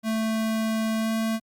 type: tone with pitch glide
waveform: square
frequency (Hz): 221.2 to 222.9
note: A3 to A3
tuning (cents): +9 to +23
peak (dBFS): -24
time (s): 0.03-1.4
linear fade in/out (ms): 50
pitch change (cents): +14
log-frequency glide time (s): 0.98-1.11
effects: Opus 48 kbps